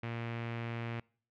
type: tone with low-pass filter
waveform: sawtooth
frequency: 116.54 Hz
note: A#2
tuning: in tune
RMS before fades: -39 dBFS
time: 0.03-1 s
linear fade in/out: 5 ms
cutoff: 2400 Hz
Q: 2.3
effects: noise-tail reverb RT60 0.5 s tail -26 dB re dry